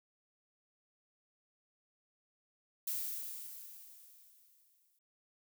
violet noise with exponential decay, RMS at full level -36 dBFS, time 2.87-4.99 s, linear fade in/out 5 ms, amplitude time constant 460 ms, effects none

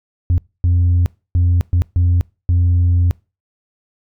sine tone bursts at uneven times, 87.7 Hz, F2, 8 cents sharp, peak -8 dBFS, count 6, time 0.3-0.38 / 0.64-1.06 / 1.35-1.61 / 1.73-1.82 / 1.96-2.21 / 2.49-3.11 s, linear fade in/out 0 ms, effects noise-tail reverb RT60 0.3 s tail -26 dB re dry + tanh soft clip ceiling -9 dBFS

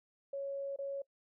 sine tone with dropouts, 554.4 Hz, C#5, in tune, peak -36 dBFS, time 0.33-1.02 s, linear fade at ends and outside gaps 5 ms, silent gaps 0.762-0.787 s, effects noise-tail reverb RT60 0.1 s tail -22 dB re dry

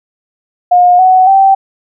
sine tone with pitch steps, 715 / 745.4 / 777 Hz, F5 / F#5 / G5, +41 / +13 / -16 cents, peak -3 dBFS, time 0.71-1.55 s, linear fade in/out 10 ms, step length 280 ms, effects none

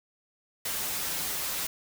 white noise with comb filter, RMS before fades -32 dBFS, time 0.65-1.67 s, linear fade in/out 5 ms, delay 8.5 ms, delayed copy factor -0.7, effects none

